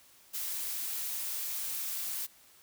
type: noise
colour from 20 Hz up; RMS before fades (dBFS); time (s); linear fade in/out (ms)
blue; -36; 0.33-2.27; 20
effects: white hiss -60 dBFS RMS until 2.62 s